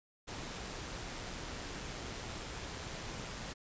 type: noise with amplitude modulation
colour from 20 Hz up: pink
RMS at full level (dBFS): -42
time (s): 0.27-3.54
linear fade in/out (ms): 20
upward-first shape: sine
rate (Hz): 122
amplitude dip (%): 25
effects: resampled to 16000 Hz